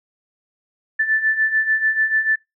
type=beating tone pair; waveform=sine; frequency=1754 / 1760.8 Hz; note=A6 / A6; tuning=-6 / +1 cents; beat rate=6.8 Hz; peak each=-22 / -17 dBFS; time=0.99-2.36 s; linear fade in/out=10 ms; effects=noise-tail reverb RT60 0.2 s tail -25 dB re dry